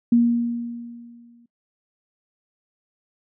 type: tone with exponential decay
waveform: sine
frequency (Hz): 236.3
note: A#3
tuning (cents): +24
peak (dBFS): -11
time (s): 0.12-1.46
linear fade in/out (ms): 5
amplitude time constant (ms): 290
effects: noise-tail reverb RT60 0.1 s tail -22 dB re dry